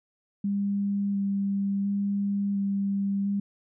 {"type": "tone with vibrato", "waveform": "sine", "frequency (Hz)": 199.4, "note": "G3", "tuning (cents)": 30, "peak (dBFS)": -24, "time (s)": [0.44, 3.4], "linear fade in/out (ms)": 5, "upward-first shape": "square", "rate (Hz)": 0.71, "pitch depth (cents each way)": 10, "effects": []}